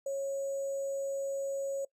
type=tone with sample-and-hold; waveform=sine; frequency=550 Hz; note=C#5; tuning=14 cents flat; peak=-31 dBFS; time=0.06-1.85 s; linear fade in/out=5 ms; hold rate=7350 Hz; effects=noise-tail reverb RT60 0.1 s tail -22 dB re dry + low-pass 12000 Hz 12 dB/octave